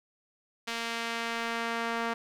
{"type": "tone with band-pass filter sweep", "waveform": "sawtooth", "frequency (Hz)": 231.1, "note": "A#3", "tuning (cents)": -15, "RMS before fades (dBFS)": -33, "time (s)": [0.67, 2.14], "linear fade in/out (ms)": 10, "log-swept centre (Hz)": [3100, 1300], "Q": 0.81, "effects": ["10-bit"]}